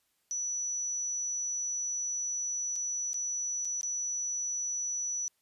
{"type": "tone with dropouts", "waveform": "sine", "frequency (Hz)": 5920, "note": "F#8", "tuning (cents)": 0, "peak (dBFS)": -31, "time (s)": [0.31, 5.28], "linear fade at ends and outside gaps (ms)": 0, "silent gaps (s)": [[2.757, 2.761], [3.132, 3.143], [3.649, 3.653], [3.811, 3.831]], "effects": ["white hiss -75 dBFS RMS until 5.41 s", "resampled to 32000 Hz"]}